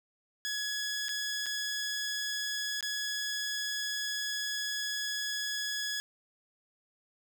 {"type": "tone with dropouts", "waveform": "15% pulse", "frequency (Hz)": 1684, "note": "G#6", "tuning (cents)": 24, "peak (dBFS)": -26, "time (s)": [0.45, 6], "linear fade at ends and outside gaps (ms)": 0, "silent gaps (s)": [[1.084, 1.091], [1.459, 1.465], [2.808, 2.827]], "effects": []}